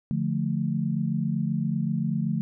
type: chord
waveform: sine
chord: D minor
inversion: none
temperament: equal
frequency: 146.83 / 174.61 / 220 Hz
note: D3 / F3 / A3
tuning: 0 / 0 / 0 cents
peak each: -28 dBFS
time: 0.11-2.41 s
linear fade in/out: 0 ms
effects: none

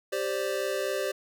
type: chord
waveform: square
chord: G suspended fourth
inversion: none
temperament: equal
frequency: 392 / 523.3 / 587.3 Hz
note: G4 / C5 / D5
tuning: 0 / 0 / 0 cents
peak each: -33 dBFS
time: 0.12-1.12 s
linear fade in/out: 10 ms
effects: none

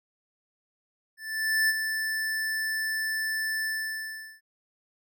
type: tone with ADSR envelope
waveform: square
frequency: 1760 Hz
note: A6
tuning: in tune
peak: -21 dBFS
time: 1.17-4.41 s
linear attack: 520 ms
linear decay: 35 ms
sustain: -7 dB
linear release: 760 ms
effects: none

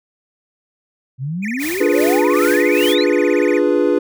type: exponential sweep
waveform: sine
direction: up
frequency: 123.47 to 4435 Hz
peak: -20 dBFS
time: 1.18-3.06 s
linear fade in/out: 50 ms
type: tone with vibrato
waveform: triangle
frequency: 2093 Hz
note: C7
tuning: in tune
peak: -23 dBFS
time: 1.42-3.6 s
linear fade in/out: 20 ms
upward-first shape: sine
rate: 17 Hz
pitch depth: 300 cents each way
type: noise with tremolo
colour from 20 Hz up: white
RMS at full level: -27 dBFS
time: 1.58-2.96 s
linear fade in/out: 50 ms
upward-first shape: sine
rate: 2.5 Hz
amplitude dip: 75%
type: chord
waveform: triangle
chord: D diminished seventh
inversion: none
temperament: equal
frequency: 293.7 / 349.2 / 415.3 / 493.9 Hz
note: D4 / F4 / Ab4 / Cb5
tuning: 0 / 0 / 0 / 0 cents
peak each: -16 dBFS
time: 1.8-3.99 s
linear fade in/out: 10 ms
effects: none

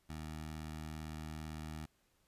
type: tone with notch filter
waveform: 15% pulse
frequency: 77.78 Hz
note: D#2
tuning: in tune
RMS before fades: -45 dBFS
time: 0.09-1.86 s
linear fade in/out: 10 ms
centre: 460 Hz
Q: 1.4
effects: pink hiss -75 dBFS RMS until 2.27 s + resampled to 32000 Hz

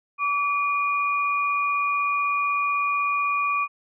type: tone pair together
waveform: sine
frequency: 1149 / 2435 Hz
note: D6 / D#7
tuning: -38 / -38 cents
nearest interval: octave + minor second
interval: 1300 cents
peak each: -22 / -26 dBFS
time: 0.18-3.68 s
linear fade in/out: 50 ms
effects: none

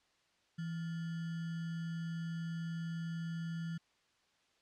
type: tone with sample-and-hold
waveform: sine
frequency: 165.4 Hz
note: E3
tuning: 6 cents sharp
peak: -37 dBFS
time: 0.58-3.78 s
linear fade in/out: 10 ms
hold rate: 1575 Hz
effects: white hiss -73 dBFS RMS until 4.61 s + low-pass 5000 Hz 12 dB/octave

